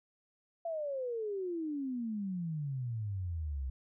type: exponential sweep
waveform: sine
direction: down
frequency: 684 to 63.5 Hz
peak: -34 dBFS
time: 0.65-3.7 s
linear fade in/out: 5 ms
effects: none

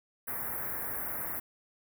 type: band-stop noise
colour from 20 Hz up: white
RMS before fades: -36 dBFS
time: 0.27-1.4 s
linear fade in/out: 10 ms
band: 2000 to 11000 Hz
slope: 48 dB/octave
effects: none

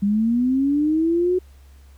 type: linear sweep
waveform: sine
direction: up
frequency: 196.7 to 370.1 Hz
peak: -16 dBFS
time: 0.02-1.39 s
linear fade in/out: 10 ms
effects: added 68 Hz sine -44 dBFS peak until 1.97 s + pink hiss -58 dBFS RMS until 1.97 s

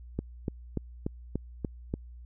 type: click train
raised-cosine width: 3 ms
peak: -17 dBFS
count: 7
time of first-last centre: 0.19-1.939 s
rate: 3.43 Hz
effects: added 60 Hz sine -44 dBFS peak until 2.25 s

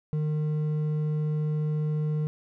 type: tone with hard clipping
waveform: sine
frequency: 152.4 Hz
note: D#3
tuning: 36 cents flat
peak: -26 dBFS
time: 0.13-2.27 s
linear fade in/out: 0 ms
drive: 5 dB
effects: none

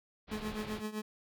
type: low-pass noise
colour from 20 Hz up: pink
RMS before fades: -45 dBFS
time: 0.27-0.83 s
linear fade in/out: 50 ms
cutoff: 4600 Hz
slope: 48 dB/octave
type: tone with tremolo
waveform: 30% pulse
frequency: 213.8 Hz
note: A3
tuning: 49 cents flat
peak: -31 dBFS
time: 0.31-1.02 s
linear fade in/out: 10 ms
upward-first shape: triangle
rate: 7.8 Hz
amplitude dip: 85%
effects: none

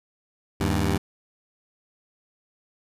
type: tone pair together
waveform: 15% pulse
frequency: 78.08 / 98.3 Hz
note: D#2 / G2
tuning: +7 / +5 cents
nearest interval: major third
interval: 398 cents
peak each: -18 dBFS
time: 0.6-0.98 s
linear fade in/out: 10 ms
effects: resampled to 32000 Hz

